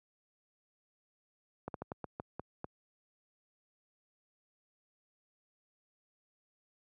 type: slowing click train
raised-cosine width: 1 ms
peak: -25 dBFS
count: 8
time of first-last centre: 1.68-2.644 s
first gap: 62 ms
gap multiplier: 1.26
effects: high-pass 80 Hz 12 dB/octave